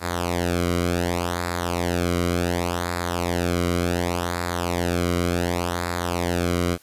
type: tone with flanger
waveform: sawtooth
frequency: 87.31 Hz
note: F2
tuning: in tune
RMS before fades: -24 dBFS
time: 0-6.78 s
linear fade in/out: 50 ms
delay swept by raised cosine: 0.33 to 1.16 ms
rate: 0.68 Hz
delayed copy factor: -0.75
effects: white hiss -54 dBFS RMS until 6.82 s + resampled to 32000 Hz